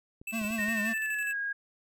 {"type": "clicks", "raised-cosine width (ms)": 3, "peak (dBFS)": -35, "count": 6, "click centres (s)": [0.215, 0.415, 0.45, 0.507, 0.592, 0.684]}
{"type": "tone with tremolo", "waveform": "square", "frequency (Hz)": 2637, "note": "E7", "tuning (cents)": 0, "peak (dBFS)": -34, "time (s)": [0.27, 1.33], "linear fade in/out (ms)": 5, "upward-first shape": "square", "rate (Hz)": 12, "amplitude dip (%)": 50}
{"type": "tone with vibrato", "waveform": "square", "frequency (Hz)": 217.3, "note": "A3", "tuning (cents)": -21, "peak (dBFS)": -32, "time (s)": [0.32, 0.94], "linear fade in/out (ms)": 20, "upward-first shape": "triangle", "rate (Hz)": 5.6, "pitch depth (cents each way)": 98}
{"type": "tone with pitch glide", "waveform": "sine", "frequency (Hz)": [1846, 1635.1], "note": ["A#6", "G#6"], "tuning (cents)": [-17, -27], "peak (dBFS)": -30, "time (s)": [0.58, 1.53], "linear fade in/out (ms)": 10, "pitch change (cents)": -210, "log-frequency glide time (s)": [0.71, 1.38]}
{"effects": []}